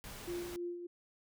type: noise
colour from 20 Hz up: pink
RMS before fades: -48 dBFS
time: 0.04-0.56 s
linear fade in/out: 0 ms
type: tone with tremolo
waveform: sine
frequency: 349.2 Hz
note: F4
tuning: in tune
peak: -36 dBFS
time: 0.27-0.87 s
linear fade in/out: 10 ms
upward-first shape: sine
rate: 3.3 Hz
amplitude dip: 55%
effects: none